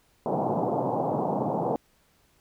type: band-pass noise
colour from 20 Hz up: white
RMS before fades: -27 dBFS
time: 0.26-1.76 s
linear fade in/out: 0 ms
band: 120 to 900 Hz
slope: 48 dB/octave
effects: pink hiss -65 dBFS RMS until 2.4 s